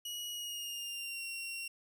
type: tone with pitch glide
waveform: sawtooth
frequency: 2908 to 2745 Hz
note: F#7 to F7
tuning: -31 to -31 cents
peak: -36 dBFS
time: 0.05-1.68 s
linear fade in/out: 5 ms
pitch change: -100 cents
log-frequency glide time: 0.31-1.23 s
effects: none